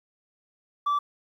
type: tone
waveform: sine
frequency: 1160 Hz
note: D6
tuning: 22 cents flat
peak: -19 dBFS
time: 0.86-0.99 s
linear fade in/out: 10 ms
effects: tanh soft clip ceiling -21 dBFS + 10-bit